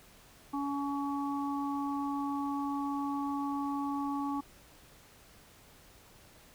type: harmonic tone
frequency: 281.7 Hz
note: C#4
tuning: 28 cents sharp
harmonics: 1 / 3 / 4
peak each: -33 / -38 / -39 dBFS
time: 0.53-4.41 s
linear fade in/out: 10 ms
effects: pink hiss -58 dBFS RMS until 6.54 s